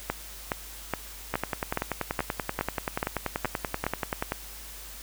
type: two click trains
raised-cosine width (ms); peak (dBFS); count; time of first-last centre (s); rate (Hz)
0.5; -12 / -11; 32 / 10; 1.34-4.321 / 0.1-3.866; 10.4 / 2.39
effects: added 50 Hz sine -46 dBFS peak until 5.02 s + white hiss -44 dBFS RMS until 5.02 s